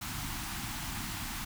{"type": "band-stop noise", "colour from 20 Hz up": "pink", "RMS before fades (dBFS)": -38, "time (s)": [0.01, 1.45], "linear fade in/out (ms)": 10, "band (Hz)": [320, 740], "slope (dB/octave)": 48, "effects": []}